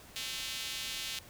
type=tone with high-pass filter; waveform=square; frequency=120.3 Hz; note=B2; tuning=45 cents flat; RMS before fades=-39 dBFS; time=0.16-1.19 s; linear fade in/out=0 ms; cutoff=3200 Hz; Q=1.7; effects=pink hiss -54 dBFS RMS until 1.29 s